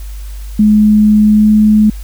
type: tone with pitch glide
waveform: sine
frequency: 211.9 to 213.4 Hz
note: G#3 to G#3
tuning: +35 to +47 cents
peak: -4 dBFS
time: 0.59-1.9 s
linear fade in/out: 5 ms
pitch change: +12 cents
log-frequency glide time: 1.32-1.49 s
effects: added 50 Hz sine -22 dBFS peak until 2.03 s + white hiss -40 dBFS RMS until 2.03 s